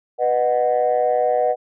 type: chord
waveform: sine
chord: B major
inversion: none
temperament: equal with one note detuned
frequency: 493.9 / 614.4 / 740 Hz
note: B4 / D#5 / F#5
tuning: 0 / -22 / 0 cents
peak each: -19 dBFS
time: 0.18-1.56 s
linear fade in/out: 50 ms
effects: tanh soft clip ceiling -9 dBFS